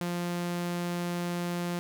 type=tone; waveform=sawtooth; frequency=174.61 Hz; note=F3; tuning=in tune; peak=-26 dBFS; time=0.01-1.79 s; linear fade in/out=0 ms; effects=none